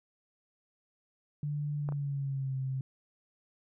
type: tone with pitch glide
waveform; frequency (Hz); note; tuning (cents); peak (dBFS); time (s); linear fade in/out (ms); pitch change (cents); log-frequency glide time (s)
sine; 147 to 132.48; D3 to C3; +2 to +22; -31; 1.43-2.81; 2; -180; 1.77-2.56
type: clicks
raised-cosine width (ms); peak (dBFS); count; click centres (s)
1; -26 / -31; 2; 1.889 / 1.923
effects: none